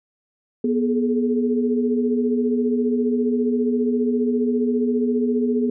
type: tone cluster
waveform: sine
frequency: 243.3 / 418.2 / 433 Hz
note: B3 / G#4 / A4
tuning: -26 / +12 / -28 cents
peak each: -19 / -23 / -28 dBFS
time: 0.64-5.7 s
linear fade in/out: 5 ms
effects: none